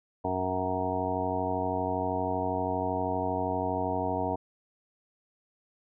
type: harmonic tone with a mistuned harmonic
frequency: 92.6 Hz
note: F#2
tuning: 2 cents sharp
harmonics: 1 / 2 / 3 / 4 / 5 / 7 / 8 / 9 / 10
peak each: -37 / -40 / -35 / -40 / -35 / -34 / -34 / -40 / -35 dBFS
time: 0.24-4.36 s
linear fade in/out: 10 ms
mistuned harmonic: 10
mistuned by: +16 cents
effects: none